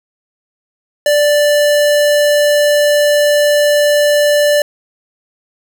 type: tone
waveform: square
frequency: 587.3 Hz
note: D5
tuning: in tune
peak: -9 dBFS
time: 1.06-4.62 s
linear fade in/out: 2 ms
effects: none